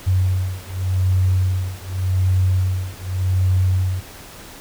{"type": "beating tone pair", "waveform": "sine", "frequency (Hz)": [92.5, 93.36], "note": ["F#2", "F#2"], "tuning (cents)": [0, 16], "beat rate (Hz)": 0.86, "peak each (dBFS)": [-19, -19], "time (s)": [0.06, 4.01], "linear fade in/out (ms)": 20, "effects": ["pink hiss -39 dBFS RMS until 4.6 s"]}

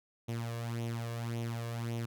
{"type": "tone with flanger", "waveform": "sawtooth", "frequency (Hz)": 116.54, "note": "A#2", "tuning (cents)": 0, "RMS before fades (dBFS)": -37, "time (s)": [0.28, 2.06], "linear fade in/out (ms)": 10, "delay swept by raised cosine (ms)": [0.31, 1.81], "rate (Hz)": 1.8, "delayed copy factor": 0.65, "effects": []}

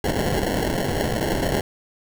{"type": "noise with sample-and-hold", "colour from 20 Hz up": "violet", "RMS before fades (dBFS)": -23, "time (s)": [0.04, 1.61], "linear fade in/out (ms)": 2, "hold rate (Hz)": 1225, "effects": []}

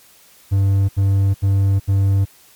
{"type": "tone bursts", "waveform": "triangle", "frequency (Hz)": 98, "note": "G2", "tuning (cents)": 0, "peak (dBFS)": -10, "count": 4, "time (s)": [0.51, 2.255], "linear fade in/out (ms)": 20, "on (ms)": 380, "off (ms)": 75, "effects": ["white hiss -49 dBFS RMS until 2.55 s", "MP3 96 kbps"]}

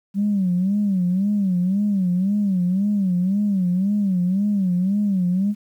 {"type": "tone with vibrato", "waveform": "sine", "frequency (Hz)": 192, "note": "G3", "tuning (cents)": -36, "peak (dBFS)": -16, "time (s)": [0.14, 5.55], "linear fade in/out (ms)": 50, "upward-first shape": "sine", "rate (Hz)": 1.9, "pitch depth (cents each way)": 140, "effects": ["tanh soft clip ceiling -12 dBFS", "9-bit"]}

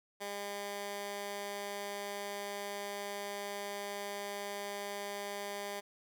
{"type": "tone with high-pass filter", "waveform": "15% pulse", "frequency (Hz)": 202.2, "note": "G#3", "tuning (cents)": -46, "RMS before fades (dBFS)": -41, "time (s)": [0.2, 5.81], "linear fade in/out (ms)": 20, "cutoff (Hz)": 430, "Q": 0.58, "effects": []}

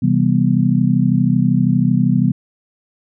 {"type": "chord", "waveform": "sine", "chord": "C major seventh", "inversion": "none", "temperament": "just", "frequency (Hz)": [130.81, 163.52, 196.22, 245.3], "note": ["C3", "E3", "G3", "B3"], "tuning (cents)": [0, -14, 2, -12], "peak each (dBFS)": -17, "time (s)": [0.02, 2.32], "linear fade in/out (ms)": 10, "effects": []}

